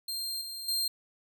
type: tone with level steps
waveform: sawtooth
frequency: 4186 Hz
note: C8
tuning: in tune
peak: -30 / -35 / -25 dBFS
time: 0.08-0.88 s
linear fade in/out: 5 ms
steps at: 0.41 / 0.68 s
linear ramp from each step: 5 ms
effects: none